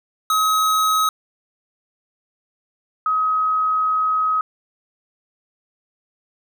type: tone pair in turn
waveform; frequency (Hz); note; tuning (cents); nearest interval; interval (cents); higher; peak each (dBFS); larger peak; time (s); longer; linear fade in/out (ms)
square / sine; 1273 / 1268.1; D#6 / D#6; +39 / +33; unison; 6; first; -16; neither; 0.3-1.09 / 3.06-4.41; second; 2
effects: none